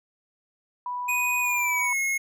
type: tone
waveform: sine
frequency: 985 Hz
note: B5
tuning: 5 cents flat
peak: -28 dBFS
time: 0.86-1.93 s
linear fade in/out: 2 ms
type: tone with pitch glide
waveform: square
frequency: 2489 to 2167 Hz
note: D#7 to C#7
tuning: 0 to -40 cents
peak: -24 dBFS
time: 1.08-2.18 s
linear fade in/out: 10 ms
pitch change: -240 cents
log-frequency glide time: 1.41-1.97 s
effects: none